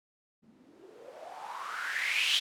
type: noise with low-pass filter sweep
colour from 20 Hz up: violet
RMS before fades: -35 dBFS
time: 0.42-2.4 s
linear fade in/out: 20 ms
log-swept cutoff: 200 to 3400 Hz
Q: 6.6
effects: none